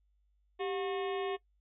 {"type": "harmonic tone with a mistuned harmonic", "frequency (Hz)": 362.9, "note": "F#4", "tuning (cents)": -34, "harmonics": [1, 2, 3, 5, 6, 7, 8, 9, 10], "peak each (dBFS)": [-34, -40, -44, -48, -50, -51, -52, -53, -54], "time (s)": [0.59, 1.37], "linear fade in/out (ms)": 20, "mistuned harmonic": 1, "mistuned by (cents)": 130, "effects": ["noise-tail reverb RT60 0.1 s tail -18 dB re dry", "added 50 Hz sine -69 dBFS peak until 1.6 s"]}